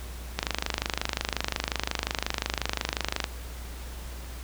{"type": "click train", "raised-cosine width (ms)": 0.2, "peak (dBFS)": -8, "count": 74, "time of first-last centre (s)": [0.39, 3.242], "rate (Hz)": 25.6, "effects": ["added 60 Hz sine -37 dBFS peak until 4.43 s", "pink hiss -45 dBFS RMS until 4.43 s"]}